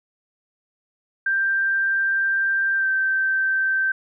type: tone with pitch glide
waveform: sine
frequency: 1578 to 1555.4 Hz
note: G6 to G6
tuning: +11 to -14 cents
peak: -18 dBFS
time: 1.26-3.92 s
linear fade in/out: 5 ms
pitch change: -25 cents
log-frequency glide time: 2.76-2.87 s
effects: none